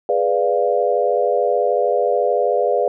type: chord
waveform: sine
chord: G# diminished seventh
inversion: none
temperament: equal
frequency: 415.3 / 493.9 / 587.3 / 698.5 Hz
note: G#4 / B4 / D5 / F5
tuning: 0 / 0 / 0 / 0 cents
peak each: -21 / -19 / -20 / -21 dBFS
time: 0.09-2.88 s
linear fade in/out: 2 ms
effects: none